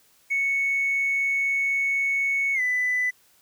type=tone with pitch glide; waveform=triangle; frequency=2214 to 1995.4 Hz; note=C#7 to B6; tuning=-3 to +17 cents; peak=-18 dBFS; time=0.3-3.11 s; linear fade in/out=20 ms; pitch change=-180 cents; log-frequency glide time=2.54-2.61 s; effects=tanh soft clip ceiling -18 dBFS + white hiss -60 dBFS RMS until 3.41 s